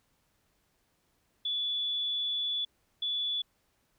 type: tone bursts at uneven times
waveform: sine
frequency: 3442 Hz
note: A7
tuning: 39 cents flat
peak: -29 dBFS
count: 2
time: 1.45-2.65 / 3.02-3.42 s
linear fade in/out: 5 ms
effects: pink hiss -73 dBFS RMS until 3.98 s